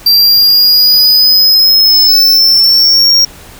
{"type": "exponential sweep", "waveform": "square", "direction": "up", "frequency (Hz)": [4699, 5588], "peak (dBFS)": -4, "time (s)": [0.06, 3.25], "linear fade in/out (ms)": 5, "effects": ["pink hiss -34 dBFS RMS until 3.59 s"]}